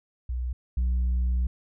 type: tone pair in turn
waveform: sine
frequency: 61.74 / 61.74 Hz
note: B1 / B1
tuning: 0 / 0 cents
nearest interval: unison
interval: 0 cents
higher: neither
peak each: -26 / -19 dBFS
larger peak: second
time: 0.29-0.53 / 0.77-1.47 s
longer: second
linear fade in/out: 5 ms
effects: tanh soft clip ceiling -21 dBFS